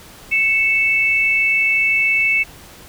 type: tone pair together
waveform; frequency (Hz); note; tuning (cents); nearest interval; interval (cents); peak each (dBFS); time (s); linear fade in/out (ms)
sine; 2217 / 2637; C#7 / E7; 0 / 0; minor third; 300; -16; 0.31-2.44; 20
effects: pink hiss -41 dBFS RMS until 2.88 s